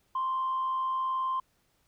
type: tone with frequency modulation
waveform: sine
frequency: 1046.5 Hz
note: C6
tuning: in tune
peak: -26 dBFS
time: 0.15-1.4 s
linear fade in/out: 5 ms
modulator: 77.5 Hz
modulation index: 0.23
effects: tanh soft clip ceiling -24 dBFS + pink hiss -71 dBFS RMS until 1.87 s